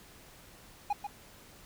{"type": "tone with echo", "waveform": "triangle", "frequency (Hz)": 821, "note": "G#5", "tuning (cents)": -20, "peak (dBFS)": -25, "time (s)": [0.9, 0.93], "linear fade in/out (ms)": 5, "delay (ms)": 140, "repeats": 1, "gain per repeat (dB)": -7, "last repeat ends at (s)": 1.07, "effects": ["pink hiss -55 dBFS RMS until 1.65 s"]}